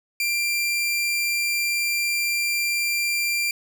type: tone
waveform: sawtooth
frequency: 2373 Hz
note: D7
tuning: 17 cents sharp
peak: -18 dBFS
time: 0.2-3.51 s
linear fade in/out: 2 ms
effects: none